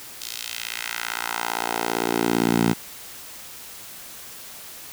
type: tone with high-pass filter sweep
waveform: 10% pulse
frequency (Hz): 57.7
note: A#1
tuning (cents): -17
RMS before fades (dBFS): -25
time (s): 0.2-2.74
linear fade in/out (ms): 20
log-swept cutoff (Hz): 4500 to 170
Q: 1.3
effects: white hiss -40 dBFS RMS until 4.92 s